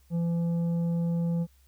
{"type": "tone with tanh clipping", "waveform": "triangle", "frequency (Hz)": 169.3, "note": "E3", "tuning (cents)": 46, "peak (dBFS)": -26, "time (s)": [0.1, 1.47], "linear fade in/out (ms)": 50, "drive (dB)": 11, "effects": ["added 66 Hz sine -58 dBFS peak until 1.67 s", "white hiss -67 dBFS RMS until 1.67 s"]}